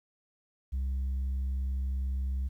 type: tone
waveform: sine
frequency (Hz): 65.9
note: C2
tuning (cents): +13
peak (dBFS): -26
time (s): 0.72-2.49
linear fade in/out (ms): 20
effects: tanh soft clip ceiling -28 dBFS + 11-bit